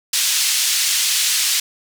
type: band-pass noise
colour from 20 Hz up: white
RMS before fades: -18 dBFS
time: 0.13-1.6 s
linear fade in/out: 5 ms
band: 2700 to 7600 Hz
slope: 12 dB/octave
effects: none